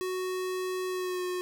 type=tone with pitch glide; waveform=square; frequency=370 to 362.4 Hz; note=F#4 to F#4; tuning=0 to -36 cents; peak=-31 dBFS; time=0.01-1.41 s; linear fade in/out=0 ms; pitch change=-36 cents; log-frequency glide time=0.88-1.23 s; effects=none